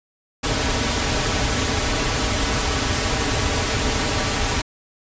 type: noise with comb filter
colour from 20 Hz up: pink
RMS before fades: -21 dBFS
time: 0.43-4.62 s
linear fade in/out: 10 ms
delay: 5.7 ms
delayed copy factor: -0.6
effects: resampled to 16000 Hz